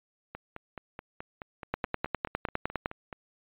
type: two click trains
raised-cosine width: 0.5 ms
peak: -13 / -24 dBFS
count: 12 / 14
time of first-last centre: 1.74-2.859 / 0.35-3.128 s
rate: 9.83 / 4.68 Hz
effects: resampled to 8000 Hz